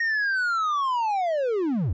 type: linear sweep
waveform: triangle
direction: down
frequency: 1871 to 67.5 Hz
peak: -20 dBFS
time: 0-1.93 s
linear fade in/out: 5 ms
effects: resampled to 16000 Hz